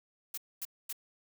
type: noise bursts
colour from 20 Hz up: blue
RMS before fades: -38 dBFS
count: 3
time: 0.34-0.928 s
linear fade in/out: 5 ms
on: 36 ms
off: 240 ms
effects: none